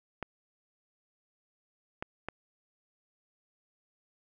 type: clicks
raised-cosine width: 0.5 ms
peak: -20 dBFS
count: 3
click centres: 0.227 / 2.025 / 2.286 s
effects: none